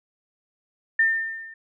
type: tone with level ramp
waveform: sine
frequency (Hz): 1804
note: A6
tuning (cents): +43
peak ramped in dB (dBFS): -14 to -40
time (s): 0.99-1.54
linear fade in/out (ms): 5
effects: none